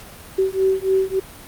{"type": "beating tone pair", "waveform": "sine", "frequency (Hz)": [380.3, 383.8], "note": ["F#4", "G4"], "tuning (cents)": [48, -37], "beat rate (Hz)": 3.5, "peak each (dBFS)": -19, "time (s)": [0.38, 1.2], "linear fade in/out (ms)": 10, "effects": ["pink hiss -40 dBFS RMS until 1.47 s", "Opus 48 kbps"]}